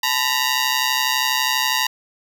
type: ring-modulated tone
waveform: 10% pulse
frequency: 943 Hz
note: A#5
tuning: 20 cents sharp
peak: -6 dBFS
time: 0.03-1.87 s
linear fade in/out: 5 ms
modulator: 66.1 Hz
effects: none